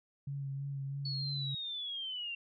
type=tone with vibrato; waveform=sine; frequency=138.59 Hz; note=C#3; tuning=in tune; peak=-36 dBFS; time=0.27-1.55 s; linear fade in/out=5 ms; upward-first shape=sine; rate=3.1 Hz; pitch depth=24 cents each way
type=linear sweep; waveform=sine; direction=down; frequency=4435 to 2735 Hz; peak=-37 dBFS; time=1.05-2.35 s; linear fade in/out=5 ms
effects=none